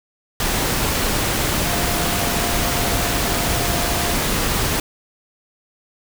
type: tone in noise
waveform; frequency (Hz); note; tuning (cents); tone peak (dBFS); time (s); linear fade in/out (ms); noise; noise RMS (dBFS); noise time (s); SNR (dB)
sine; 698.5; F5; 0; -29; 1.65-4.15; 2; pink; -20; 0.4-4.8; -12
effects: none